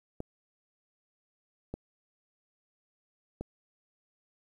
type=clicks; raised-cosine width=2 ms; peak=-23 dBFS; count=3; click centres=0.204 / 1.74 / 3.41 s; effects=10-bit